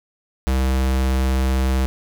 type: tone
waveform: square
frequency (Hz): 65.41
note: C2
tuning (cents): 0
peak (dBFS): -17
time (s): 0.47-1.86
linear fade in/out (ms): 0
effects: none